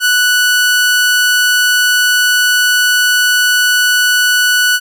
sawtooth tone, 1480 Hz, F#6, in tune, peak -5 dBFS, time 0-4.8 s, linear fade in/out 50 ms, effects none

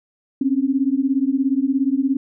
sine beating tone pair, 261.6 / 278.6 Hz, C4 / C#4, 0 / +9 cents, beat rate 17 Hz, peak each -19 dBFS, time 0.41-2.17 s, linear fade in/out 5 ms, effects none

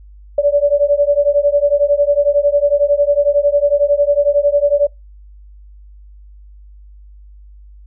sine beating tone pair, 571 / 582 Hz, D5 / D5, -49 / -16 cents, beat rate 11 Hz, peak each -13 dBFS, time 0.38-4.87 s, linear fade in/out 5 ms, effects noise-tail reverb RT60 0.2 s tail -25 dB re dry + added 50 Hz sine -37 dBFS peak until 7.86 s

